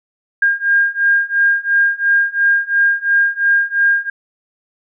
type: beating tone pair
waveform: sine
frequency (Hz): 1611 / 1613.9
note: G6 / G6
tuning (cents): +47 / +50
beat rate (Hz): 2.9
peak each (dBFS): -15 / -14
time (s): 0.42-4.1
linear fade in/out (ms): 5
effects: none